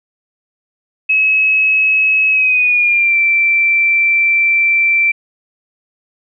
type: tone with pitch glide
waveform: sine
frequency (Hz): 2570 to 2343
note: E7 to D7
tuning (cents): -45 to -5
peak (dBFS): -9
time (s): 1.09-5.12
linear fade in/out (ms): 10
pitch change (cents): -160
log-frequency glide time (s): 2.3-3.17
effects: none